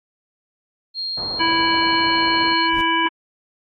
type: tone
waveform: sine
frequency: 4229 Hz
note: C8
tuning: 18 cents sharp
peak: -23 dBFS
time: 0.94-2.7 s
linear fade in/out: 50 ms
type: low-pass noise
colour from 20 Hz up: white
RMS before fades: -34 dBFS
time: 1.17-2.54 s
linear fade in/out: 5 ms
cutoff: 1000 Hz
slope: 24 dB/octave
type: harmonic tone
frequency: 329.6 Hz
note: E4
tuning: in tune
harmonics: 1 / 3 / 5 / 7 / 9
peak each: -24 / -19 / -23 / -24 / -24 dBFS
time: 1.39-3.09 s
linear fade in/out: 20 ms
type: noise with exponential growth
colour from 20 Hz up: brown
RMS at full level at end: -26 dBFS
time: 2.61-2.81 s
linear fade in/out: 0 ms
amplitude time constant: 43 ms
effects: AAC 48 kbps